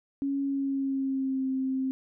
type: tone with pitch glide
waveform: sine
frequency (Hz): 277.2 to 263.5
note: C#4 to C4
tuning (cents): 0 to +12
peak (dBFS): -26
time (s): 0.22-1.91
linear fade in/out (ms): 0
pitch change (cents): -88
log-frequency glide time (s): 0.42-1.48
effects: none